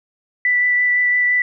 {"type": "tone with vibrato", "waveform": "sine", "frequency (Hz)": 1975.5, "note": "B6", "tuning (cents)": 0, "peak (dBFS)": -13, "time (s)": [0.45, 1.42], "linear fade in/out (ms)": 2, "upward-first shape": "sine", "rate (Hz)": 5.9, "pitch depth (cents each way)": 9, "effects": []}